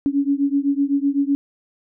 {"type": "beating tone pair", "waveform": "sine", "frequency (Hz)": [277.4, 285.3], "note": ["C#4", "C#4"], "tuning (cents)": [1, 50], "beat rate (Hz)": 7.9, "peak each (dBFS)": [-19, -20], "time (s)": [0.06, 1.35], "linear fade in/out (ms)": 0, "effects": []}